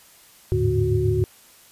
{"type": "tone cluster", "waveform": "sine", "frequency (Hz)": [79.4, 102.1, 109.2, 146.2, 367.6], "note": ["D#2", "G#2", "A2", "D3", "F#4"], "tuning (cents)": [36, -29, -13, -7, -11], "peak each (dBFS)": [-26, -27, -22, -27, -22], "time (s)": [0.52, 1.24], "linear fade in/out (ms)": 0, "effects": ["white hiss -51 dBFS RMS until 1.71 s", "resampled to 32000 Hz"]}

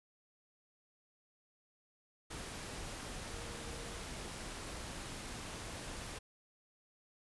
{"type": "tone in noise", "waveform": "sine", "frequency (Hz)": 466.2, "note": "A#4", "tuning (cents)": 0, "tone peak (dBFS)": -54, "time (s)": [3.3, 3.98], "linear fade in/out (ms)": 10, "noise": "pink", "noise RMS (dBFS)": -45, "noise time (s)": [2.3, 6.19], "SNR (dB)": -12, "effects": ["resampled to 24000 Hz"]}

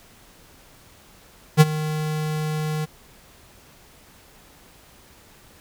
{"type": "tone with ADSR envelope", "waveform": "square", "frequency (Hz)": 154.2, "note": "D#3", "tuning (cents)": -15, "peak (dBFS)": -7, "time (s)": [1.57, 2.86], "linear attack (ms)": 38, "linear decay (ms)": 33, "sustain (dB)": -17, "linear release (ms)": 20, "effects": ["pink hiss -51 dBFS RMS until 5.6 s"]}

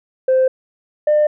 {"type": "tone pair in turn", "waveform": "sine", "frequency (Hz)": [520, 601.2], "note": ["C5", "D5"], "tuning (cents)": [-11, 40], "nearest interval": "minor third", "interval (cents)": 251, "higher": "second", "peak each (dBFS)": -9, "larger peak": "neither", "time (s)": [[0.28, 0.48], [1.07, 1.27]], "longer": "neither", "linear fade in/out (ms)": 5, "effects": ["tanh soft clip ceiling -8 dBFS"]}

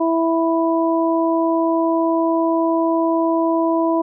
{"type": "harmonic tone", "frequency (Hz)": 329.4, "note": "E4", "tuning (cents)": -1, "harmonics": [1, 2, 3], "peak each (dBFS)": [-17, -20, -22], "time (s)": [0, 4.02], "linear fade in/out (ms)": 10, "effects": []}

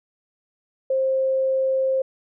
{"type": "tone", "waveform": "sine", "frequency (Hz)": 529, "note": "C5", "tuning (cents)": 19, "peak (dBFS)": -18, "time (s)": [0.9, 2.02], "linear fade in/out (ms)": 5, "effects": []}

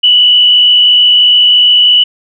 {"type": "tone with frequency modulation", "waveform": "sine", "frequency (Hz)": 2960, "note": "F#7", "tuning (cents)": 0, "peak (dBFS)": -3, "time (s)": [0.03, 2.04], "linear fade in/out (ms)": 10, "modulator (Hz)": 63, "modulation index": 0.95, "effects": []}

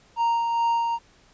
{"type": "tone with tremolo", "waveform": "triangle", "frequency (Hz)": 930, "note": "A#5", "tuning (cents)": -4, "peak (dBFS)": -17, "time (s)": [0.16, 0.99], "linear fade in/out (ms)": 50, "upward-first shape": "sine", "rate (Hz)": 2.4, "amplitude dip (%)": 35, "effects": ["pink hiss -57 dBFS RMS until 1.33 s", "resampled to 16000 Hz"]}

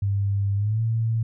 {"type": "tone with pitch glide", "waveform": "sine", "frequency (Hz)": [99.7, 113.21], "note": ["G2", "A2"], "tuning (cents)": [30, 50], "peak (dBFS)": -20, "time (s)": [0.02, 1.23], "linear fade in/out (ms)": 5, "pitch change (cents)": 220, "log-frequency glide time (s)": [0.56, 0.82], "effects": []}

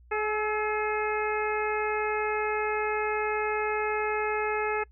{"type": "harmonic tone with a mistuned harmonic", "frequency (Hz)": 425.2, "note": "G#4", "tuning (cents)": 41, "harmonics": [1, 2, 3, 4, 5, 6], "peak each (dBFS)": [-29, -32, -34, -35, -36, -37], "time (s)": [0.11, 4.84], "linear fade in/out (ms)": 10, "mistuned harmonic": 3, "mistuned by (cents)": 39, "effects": ["noise-tail reverb RT60 0.1 s tail -25 dB re dry", "added 60 Hz sine -52 dBFS peak until 4.91 s"]}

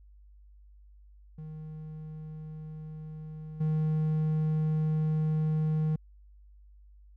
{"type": "tone with level steps", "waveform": "triangle", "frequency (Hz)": 155.56, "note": "D#3", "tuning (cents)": 0, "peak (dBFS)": [-37, -23], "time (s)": [1.38, 5.96], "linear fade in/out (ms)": 5, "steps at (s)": 3.6, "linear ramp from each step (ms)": 10, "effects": ["added 50 Hz sine -52 dBFS peak until 7.16 s"]}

